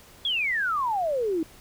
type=exponential sweep; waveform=sine; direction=down; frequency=3434 to 308.6 Hz; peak=-23 dBFS; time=0.25-1.43 s; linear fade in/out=2 ms; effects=pink hiss -51 dBFS RMS until 1.6 s